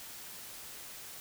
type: silence
effects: white hiss -47 dBFS RMS until 1.2 s